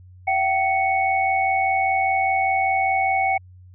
sine tone cluster, 683 / 768 / 2217 Hz, F5 / G5 / C#7, -39 / -36 / 0 cents, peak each -28 / -19 / -23 dBFS, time 0.27-3.38 s, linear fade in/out 10 ms, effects added 91 Hz sine -43 dBFS peak until 3.74 s

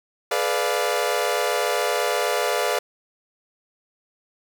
sawtooth chord, G# diminished seventh, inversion none, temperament equal with one note detuned, 426 / 493.9 / 587.3 / 698.5 Hz, G#4 / B4 / D5 / F5, +44 / 0 / 0 / 0 cents, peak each -23 / -22 / -22 / -23 dBFS, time 0.31-2.79 s, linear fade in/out 5 ms, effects none

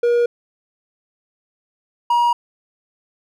triangle tone pair in turn, 476.9 / 953.8 Hz, A#4 / A#5, +39 / +39 cents, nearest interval octave, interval 1200 cents, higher second, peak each -11 dBFS, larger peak neither, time 0.03-0.26 / 2.1-2.33 s, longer neither, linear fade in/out 5 ms, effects none

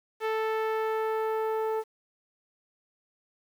sawtooth tone with low-pass filter sweep, 440 Hz, A4, in tune, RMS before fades -29 dBFS, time 0.2-1.84 s, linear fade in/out 50 ms, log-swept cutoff 2400 to 940 Hz, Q 0.96, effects 9-bit

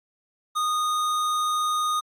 sine tone with hard clipping, 1234 Hz, D#6, 15 cents flat, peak -24 dBFS, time 0.55-2.01 s, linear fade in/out 20 ms, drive 16 dB, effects AAC 64 kbps

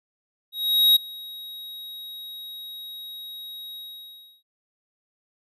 square tone with ADSR envelope, 3800 Hz, A#7, 33 cents sharp, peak -13 dBFS, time 0.52-4.43 s, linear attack 440 ms, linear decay 10 ms, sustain -23 dB, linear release 670 ms, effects resampled to 32000 Hz

